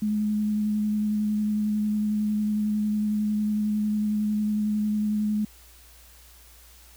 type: tone with vibrato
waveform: sine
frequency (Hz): 211.2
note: G#3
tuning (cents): +29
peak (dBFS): -22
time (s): 0.02-5.45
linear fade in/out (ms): 5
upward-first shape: square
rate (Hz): 11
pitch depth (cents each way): 10
effects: added 59 Hz sine -52 dBFS peak until 6.96 s + white hiss -53 dBFS RMS until 6.96 s